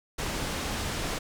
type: low-pass noise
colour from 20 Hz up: pink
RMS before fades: -32 dBFS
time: 0.18-1.19 s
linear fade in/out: 10 ms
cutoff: 8400 Hz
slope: 12 dB/octave
effects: none